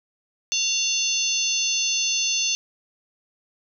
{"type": "harmonic tone with a mistuned harmonic", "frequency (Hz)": 880, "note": "A5", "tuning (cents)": 0, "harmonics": [3, 4, 5, 6, 7], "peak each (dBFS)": [-27, -28, -28, -32, -24], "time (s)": [0.52, 2.55], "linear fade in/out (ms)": 0, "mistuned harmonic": 3, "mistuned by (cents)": 81, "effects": []}